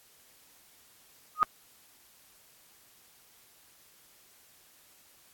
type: tone with exponential growth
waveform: sine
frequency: 1244.5 Hz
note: D#6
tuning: in tune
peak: -15 dBFS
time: 1.35-1.43 s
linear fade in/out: 0 ms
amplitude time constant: 16 ms
effects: white hiss -60 dBFS RMS until 5.33 s + AAC 64 kbps